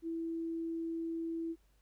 sine tone, 329.9 Hz, E4, 1 cent sharp, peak -35 dBFS, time 0.02-1.56 s, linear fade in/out 50 ms, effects added 50 Hz sine -66 dBFS peak until 1.81 s + pink hiss -75 dBFS RMS until 1.81 s

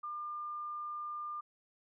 sine tone, 1200 Hz, D6, 37 cents sharp, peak -38 dBFS, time 0.03-1.41 s, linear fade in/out 10 ms, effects none

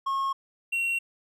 triangle tone pair in turn, 1086 / 2737 Hz, C#6 / F7, -36 / -36 cents, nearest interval octave + major third, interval 1600 cents, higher second, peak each -23 / -23 dBFS, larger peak neither, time 0.06-0.33 / 0.72-0.99 s, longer neither, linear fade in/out 10 ms, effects none

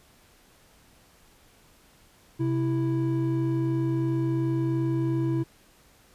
triangle tone pair together, 130.81 / 329.6 Hz, C3 / E4, 0 / 0 cents, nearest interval octave + major third, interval 1600 cents, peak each -24 dBFS, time 2.39-5.44 s, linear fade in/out 20 ms, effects pink hiss -58 dBFS RMS until 6.14 s + resampled to 32000 Hz

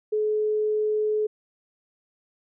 sine tone, 427 Hz, G#4, 48 cents sharp, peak -21 dBFS, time 0.12-1.27 s, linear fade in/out 10 ms, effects none

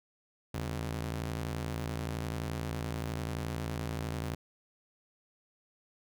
sawtooth ring-modulated tone, 112.6 Hz, A2, 40 cents sharp, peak -27 dBFS, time 0.54-4.35 s, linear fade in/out 5 ms, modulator 30.5 Hz, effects none

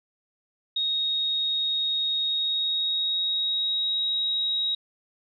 sine tone with pitch glide, 3750 to 3807 Hz, A#7 to A#7, +10 to +36 cents, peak -23 dBFS, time 0.76-4.75 s, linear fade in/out 5 ms, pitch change +26 cents, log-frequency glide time 2.27-4.02 s, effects none

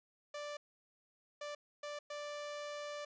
sawtooth tone bursts at uneven times, 587.3 Hz, D5, in tune, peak -38 dBFS, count 4, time 0.34-0.57 / 1.41-1.55 / 1.83-1.99 / 2.1-3.05 s, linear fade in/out 5 ms, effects resampled to 16000 Hz

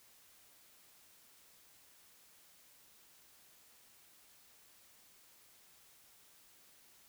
silence, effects white hiss -64 dBFS RMS until 7.08 s

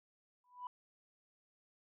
sine tone with exponential growth, 989 Hz, B5, 2 cents sharp, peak -37 dBFS, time 0.44-0.67 s, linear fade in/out 2 ms, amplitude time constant 50 ms, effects tanh soft clip ceiling -37 dBFS

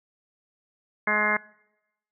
harmonic tone, 211 Hz, G#3, 28 cents sharp, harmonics 1 / 2 / 3 / 4 / 5 / 6 / 7 / 8 / 9 / 10, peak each -33 / -35 / -32 / -34 / -30 / -33 / -32 / -26 / -37 / -26 dBFS, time 1.07-1.37 s, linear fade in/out 5 ms, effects noise-tail reverb RT60 0.9 s tail -23 dB re dry

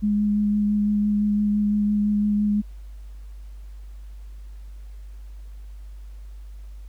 sine tone with vibrato, 207.7 Hz, G#3, in tune, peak -18 dBFS, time 0.02-2.62 s, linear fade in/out 20 ms, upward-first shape sine, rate 5.9 Hz, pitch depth 12 cents each way, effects added 50 Hz sine -36 dBFS peak until 6.88 s + pink hiss -61 dBFS RMS until 6.88 s

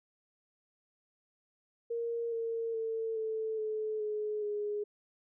sine tone with pitch steps, 466.2 / 457.4 / 448.8 / 440.3 / 432 / 423.8 / 415.8 Hz, A#4 / A#4 / A4 / A4 / A4 / G#4 / G#4, 0 / -33 / +34 / +1 / -32 / +35 / +2 cents, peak -32 dBFS, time 1.9-4.84 s, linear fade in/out 10 ms, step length 420 ms, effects none

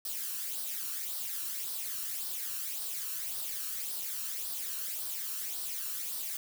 blue noise with flanger, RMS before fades -37 dBFS, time 0.05-6.37 s, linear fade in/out 2 ms, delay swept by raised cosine 0.21 to 0.73 ms, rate 1.8 Hz, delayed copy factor +0.55, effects none

